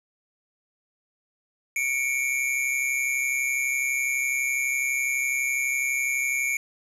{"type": "tone pair together", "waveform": "square", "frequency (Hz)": [2217, 2349], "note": ["C#7", "D7"], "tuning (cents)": [0, 0], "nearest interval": "minor second", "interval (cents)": 100, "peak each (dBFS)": [-27, -27], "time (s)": [1.76, 6.57], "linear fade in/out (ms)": 2, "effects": ["resampled to 32000 Hz", "8-bit"]}